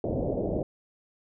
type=low-pass noise; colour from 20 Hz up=white; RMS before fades=-29 dBFS; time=0.04-0.63 s; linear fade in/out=2 ms; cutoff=630 Hz; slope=48 dB/octave; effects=none